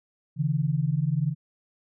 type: tone pair together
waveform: sine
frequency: 139.1 / 159.76 Hz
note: C#3 / D#3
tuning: +6 / +46 cents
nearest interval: major second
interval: 240 cents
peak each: -25 dBFS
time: 0.36-1.35 s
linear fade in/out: 50 ms
effects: none